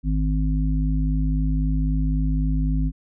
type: harmonic tone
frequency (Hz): 51.91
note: G#1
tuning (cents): 0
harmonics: 1 / 3 / 5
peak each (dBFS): -20 / -25 / -27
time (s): 0.03-2.92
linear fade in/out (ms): 50
effects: none